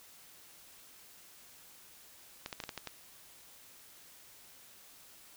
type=clicks; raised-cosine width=0.2 ms; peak=-22 dBFS; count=7; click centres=2.461 / 2.528 / 2.602 / 2.638 / 2.692 / 2.777 / 2.873 s; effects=white hiss -57 dBFS RMS until 5.36 s